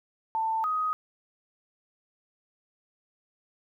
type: tone pair in turn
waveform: sine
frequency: 890 / 1253.9 Hz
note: A5 / D#6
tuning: +20 / +13 cents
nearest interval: tritone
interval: 593 cents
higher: second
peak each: -25 dBFS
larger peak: neither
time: 0.35-0.64 / 0.64-0.93 s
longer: neither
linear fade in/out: 0 ms
effects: 11-bit